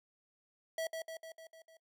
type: tone with echo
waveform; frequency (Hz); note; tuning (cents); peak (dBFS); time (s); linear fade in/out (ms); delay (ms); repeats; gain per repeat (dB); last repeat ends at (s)
square; 650; E5; -24; -35; 0.78-0.87; 2; 150; 6; -4; 1.77
effects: noise-tail reverb RT60 0.1 s tail -24 dB re dry